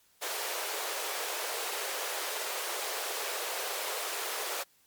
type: high-pass noise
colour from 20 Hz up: pink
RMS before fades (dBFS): -35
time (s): 0.21-4.64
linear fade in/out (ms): 20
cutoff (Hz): 400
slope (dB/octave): 48
effects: white hiss -66 dBFS RMS until 4.86 s + MP3 96 kbps